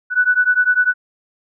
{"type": "beating tone pair", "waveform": "sine", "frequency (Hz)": [1480, 1490], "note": ["F#6", "F#6"], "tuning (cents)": [0, 12], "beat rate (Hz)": 10, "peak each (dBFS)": -15, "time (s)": [0.1, 0.94], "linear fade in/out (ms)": 50, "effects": []}